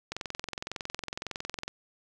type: click train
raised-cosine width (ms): 0.2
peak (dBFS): -17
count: 35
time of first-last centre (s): 0.12-1.68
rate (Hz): 21.8
effects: none